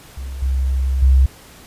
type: tone with level steps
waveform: sine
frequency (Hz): 66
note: C2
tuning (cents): +16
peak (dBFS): -25 / -15 / -8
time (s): 0.17-1.26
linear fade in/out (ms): 5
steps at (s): 0.42 / 1.02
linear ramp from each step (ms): 5
effects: pink hiss -43 dBFS RMS until 1.66 s + resampled to 32000 Hz